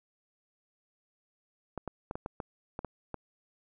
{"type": "clicks", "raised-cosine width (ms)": 1, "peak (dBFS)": -22, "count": 9, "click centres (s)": [1.777, 1.877, 2.111, 2.155, 2.261, 2.402, 2.791, 2.847, 3.143], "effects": []}